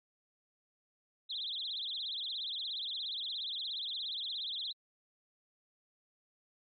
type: tone with vibrato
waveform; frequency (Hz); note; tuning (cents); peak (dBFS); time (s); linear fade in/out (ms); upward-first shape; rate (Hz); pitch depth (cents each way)
sine; 3618; A7; +48; -35; 1.29-4.73; 20; triangle; 17; 260
effects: tanh soft clip ceiling -31 dBFS + MP3 32 kbps